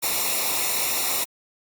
white noise with comb filter, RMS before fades -24 dBFS, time 0.02-1.25 s, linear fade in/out 20 ms, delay 0.63 ms, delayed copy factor -0.7, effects Opus 48 kbps

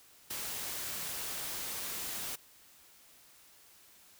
white noise with ADSR envelope, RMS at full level -36 dBFS, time 0.3-2.36 s, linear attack 9 ms, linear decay 4 ms, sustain -3 dB, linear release 11 ms, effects white hiss -60 dBFS RMS until 4.19 s

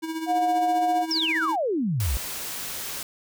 square tone with tremolo, 322 Hz, E4, 41 cents flat, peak -27 dBFS, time 0.02-1.56 s, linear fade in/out 20 ms, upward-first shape sine, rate 15 Hz, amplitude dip 55%
sine tone, 721 Hz, F#5, 45 cents flat, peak -20 dBFS, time 0.26-1.06 s, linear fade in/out 50 ms
sine exponential sweep, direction down, 5620 to 53.9 Hz, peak -22 dBFS, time 1.11-2.17 s, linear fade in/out 0 ms
white noise, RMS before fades -33 dBFS, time 2-3.03 s, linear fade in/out 2 ms
effects none

